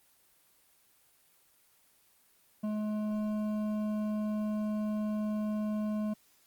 sine tone with hard clipping, 212.4 Hz, G#3, 39 cents sharp, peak -32 dBFS, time 2.63-6.14 s, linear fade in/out 10 ms, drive 9 dB, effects white hiss -66 dBFS RMS until 6.46 s + Opus 24 kbps

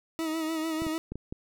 40% pulse tone with vibrato, 319.7 Hz, D#4, 47 cents sharp, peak -28 dBFS, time 0.19-0.98 s, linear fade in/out 0 ms, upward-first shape sine, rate 6.7 Hz, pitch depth 42 cents each way
clicks, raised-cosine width 3 ms, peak -23 dBFS, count 5, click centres 0.82 / 0.867 / 1.12 / 1.156 / 1.325 s
effects none

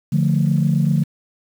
sine chord, D minor, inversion none, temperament equal, 146.83 / 174.61 / 220 Hz, D3 / F3 / A3, 0 / 0 / 0 cents, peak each -16 / -18 / -21 dBFS, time 0.12-1.04 s, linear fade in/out 10 ms, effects tanh soft clip ceiling -6 dBFS + 7-bit

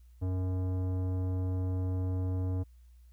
sine tone with tanh clipping, 92.5 Hz, F#2, in tune, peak -31 dBFS, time 0.21-2.64 s, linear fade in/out 20 ms, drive 15 dB, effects added 60 Hz sine -53 dBFS peak until 3.12 s + white hiss -75 dBFS RMS until 3.12 s

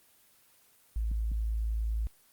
sine tone, 55 Hz, A1, in tune, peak -28 dBFS, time 0.96-2.07 s, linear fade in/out 0 ms
clicks, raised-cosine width 5 ms, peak -30 dBFS, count 2, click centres 1.115 / 1.317 s
effects white hiss -63 dBFS RMS until 2.32 s + Opus 24 kbps

